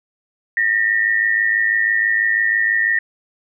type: tone pair together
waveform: sine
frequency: 1814 / 1920.1 Hz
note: A#6 / B6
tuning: -48 / -49 cents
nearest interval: minor second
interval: 99 cents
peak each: -16 / -18 dBFS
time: 0.57-2.99 s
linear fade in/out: 2 ms
effects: none